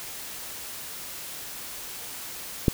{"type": "click", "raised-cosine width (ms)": 3, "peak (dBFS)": -5, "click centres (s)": 2.682, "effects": ["white hiss -38 dBFS RMS until 2.73 s"]}